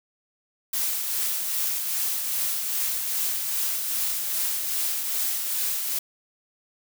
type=noise with tremolo; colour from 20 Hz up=blue; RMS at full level=-25 dBFS; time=0.73-5.99 s; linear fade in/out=5 ms; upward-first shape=triangle; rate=2.5 Hz; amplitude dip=40%; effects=none